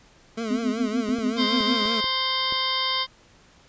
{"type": "tone with vibrato", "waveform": "25% pulse", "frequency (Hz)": 220, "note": "A3", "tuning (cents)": 0, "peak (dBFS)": -23, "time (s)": [0.37, 2.01], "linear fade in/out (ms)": 10, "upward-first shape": "triangle", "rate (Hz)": 5.3, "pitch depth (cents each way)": 110}
{"type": "tone with tremolo", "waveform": "sine", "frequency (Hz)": 252.8, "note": "B3", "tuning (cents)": 41, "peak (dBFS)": -20, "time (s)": [0.5, 1.83], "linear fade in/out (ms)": 10, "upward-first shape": "sine", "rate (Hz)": 6.8, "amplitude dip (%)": 100}
{"type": "clicks", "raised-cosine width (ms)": 2, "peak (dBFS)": -24, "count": 6, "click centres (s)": [1.09, 1.187, 1.608, 1.857, 2.042, 2.524]}
{"type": "harmonic tone", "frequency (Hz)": 523.3, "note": "C5", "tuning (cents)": 0, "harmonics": [1, 2, 3, 4, 6, 7, 8, 9, 10], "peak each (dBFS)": [-39, -28, -39, -31, -28, -29, -40, -31, -35], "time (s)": [1.36, 3.07], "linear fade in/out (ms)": 50}
{"effects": ["pink hiss -55 dBFS RMS until 3.68 s", "resampled to 16000 Hz"]}